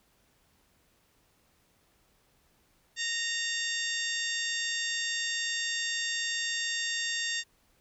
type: harmonic tone with a mistuned harmonic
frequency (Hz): 927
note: A#5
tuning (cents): -10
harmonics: 2 / 3 / 4 / 5 / 6 / 7 / 8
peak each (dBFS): -34 / -38 / -36 / -39 / -40 / -42 / -39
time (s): 2.96-7.44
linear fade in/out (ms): 50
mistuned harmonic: 4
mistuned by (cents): -40
effects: pink hiss -68 dBFS RMS until 7.8 s